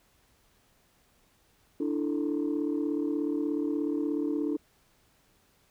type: chord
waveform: sine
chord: D suspended second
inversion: none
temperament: just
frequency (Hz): 293.7 / 330.4 / 440.5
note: D4 / E4 / A4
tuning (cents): 0 / +4 / +2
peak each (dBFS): -28 / -31 / -34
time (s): 1.8-4.57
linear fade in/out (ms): 5
effects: tanh soft clip ceiling -21 dBFS + pink hiss -66 dBFS RMS until 5.7 s